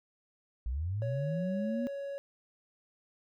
sine linear sweep, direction up, 54.5 to 246.9 Hz, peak -31 dBFS, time 0.66-1.87 s, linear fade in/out 0 ms
triangle tone, 558 Hz, C#5, 11 cents sharp, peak -34 dBFS, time 1.02-2.18 s, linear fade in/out 0 ms
effects none

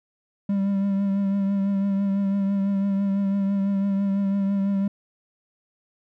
triangle tone with vibrato, 197.5 Hz, G3, 13 cents sharp, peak -18 dBFS, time 0.49-4.88 s, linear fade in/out 5 ms, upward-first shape triangle, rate 6 Hz, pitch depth 33 cents each way, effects none

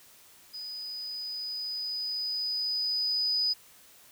sine tone with level ramp, 4978 Hz, D#8, in tune, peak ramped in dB -37 to -24 dBFS, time 0.53-3.54 s, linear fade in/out 20 ms, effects white hiss -56 dBFS RMS until 4.11 s

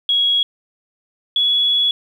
sine tone pair in turn, 3322 / 3380 Hz, G#7 / G#7, 0 / +30 cents, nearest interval unison, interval 30 cents, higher second, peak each -13 dBFS, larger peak neither, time 0.09-0.43 / 1.36-1.91 s, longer second, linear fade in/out 2 ms, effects 8-bit

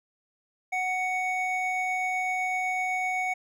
triangle tone pair together, 740.7 / 2230 Hz, F#5 / C#7, +2 / +10 cents, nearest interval octave + perfect fifth, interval 1908 cents, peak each -27 / -27 dBFS, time 0.72-3.34 s, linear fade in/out 10 ms, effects none

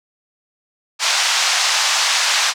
white band-pass noise, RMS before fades -17 dBFS, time 0.99-2.54 s, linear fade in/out 50 ms, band 750 to 6400 Hz, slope 24 dB/octave, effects none

